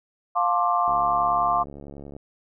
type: chord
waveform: sine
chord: D minor seventh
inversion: first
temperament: just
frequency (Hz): 704.8 / 881 / 1057.2 / 1174.7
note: F5 / A5 / C6 / D6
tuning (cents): +16 / +2 / +18 / 0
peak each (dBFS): -23 / -29 / -24 / -24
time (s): 0.35-1.64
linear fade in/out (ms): 20
type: click train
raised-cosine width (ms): 2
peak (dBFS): -27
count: 92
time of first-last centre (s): 0.88-2.165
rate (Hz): 70.8
effects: none